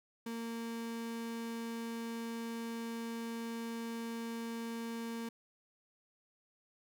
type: tone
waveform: 35% pulse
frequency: 230.2 Hz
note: A#3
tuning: 22 cents flat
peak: -37 dBFS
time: 0.26-5.29 s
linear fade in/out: 5 ms
effects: none